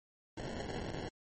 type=noise with sample-and-hold; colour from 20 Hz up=white; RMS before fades=-41 dBFS; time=0.37-1.09 s; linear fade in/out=10 ms; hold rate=1225 Hz; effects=MP3 32 kbps